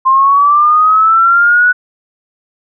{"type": "linear sweep", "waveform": "sine", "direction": "up", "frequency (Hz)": [1046.5, 1483], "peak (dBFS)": -5, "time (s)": [0.05, 1.73], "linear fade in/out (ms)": 20, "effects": []}